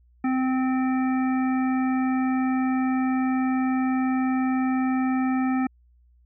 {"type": "harmonic tone", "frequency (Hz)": 259.4, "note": "C4", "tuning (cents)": -15, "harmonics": [1, 3, 5, 7, 9], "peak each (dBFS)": [-21, -31, -35, -38, -40], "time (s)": [0.24, 5.67], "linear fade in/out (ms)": 5, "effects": ["added 60 Hz sine -55 dBFS peak until 6.25 s"]}